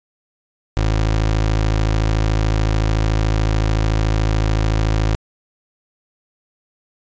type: tone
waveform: 25% pulse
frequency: 53.7 Hz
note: A1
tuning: 41 cents flat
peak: -11 dBFS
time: 0.77-5.15 s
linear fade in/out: 0 ms
effects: resampled to 16000 Hz